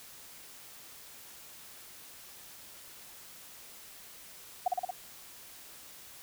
sine tone with echo, 730 Hz, F#5, 24 cents flat, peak -23 dBFS, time 4.66-4.68 s, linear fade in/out 5 ms, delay 57 ms, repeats 4, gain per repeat -2 dB, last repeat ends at 4.908 s, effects white hiss -51 dBFS RMS until 6.22 s

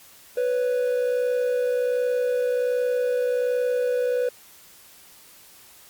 triangle tone pair together, 494.5 / 555.8 Hz, B4 / C#5, +2 / +4 cents, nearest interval major second, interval 202 cents, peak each -19 / -28 dBFS, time 0.37-4.29 s, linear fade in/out 5 ms, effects white hiss -50 dBFS RMS until 5.89 s + Opus 48 kbps

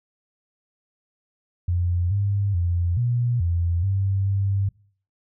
sine tone with pitch steps, 88 / 100.4 / 87 / 120.7 / 85.8 / 97.4 / 98.5 Hz, F2 / G2 / F2 / B2 / F2 / G2 / G2, +14 / +42 / -6 / -39 / -30 / -11 / +9 cents, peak -19 dBFS, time 1.68-4.69 s, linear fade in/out 5 ms, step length 430 ms, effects noise-tail reverb RT60 0.5 s tail -24 dB re dry

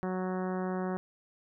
harmonic tone, 185 Hz, F#3, in tune, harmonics 1 / 2 / 3 / 4 / 5 / 6 / 7 / 8 / 9 / 10, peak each -33 / -36 / -41 / -41 / -46 / -45 / -49 / -49 / -52 / -54 dBFS, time 0.03-0.97 s, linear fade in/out 0 ms, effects none

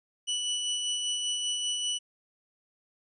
sawtooth tone with tremolo, 2960 Hz, F#7, in tune, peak -24 dBFS, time 0.27-1.99 s, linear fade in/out 20 ms, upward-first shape sine, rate 5.1 Hz, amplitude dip 30%, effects resampled to 24000 Hz

